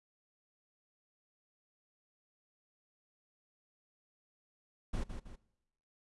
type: noise with echo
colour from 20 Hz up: brown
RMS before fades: -35 dBFS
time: 4.93-5.04 s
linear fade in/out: 10 ms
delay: 160 ms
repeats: 2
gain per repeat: -7 dB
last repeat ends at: 5.36 s
effects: noise-tail reverb RT60 0.9 s tail -21 dB re dry + resampled to 24000 Hz